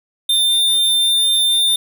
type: tone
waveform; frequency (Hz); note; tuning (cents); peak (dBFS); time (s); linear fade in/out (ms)
square; 3599; A7; +38; -13; 0.29-1.76; 5
effects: none